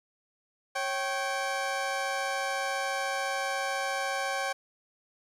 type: tone pair together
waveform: 20% pulse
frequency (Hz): 548.7 / 776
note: C#5 / G5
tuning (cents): -18 / -18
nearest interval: tritone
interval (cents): 600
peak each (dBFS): -28 / -26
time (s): 0.75-4.53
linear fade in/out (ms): 10
effects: low-pass 9000 Hz 12 dB/octave + 10-bit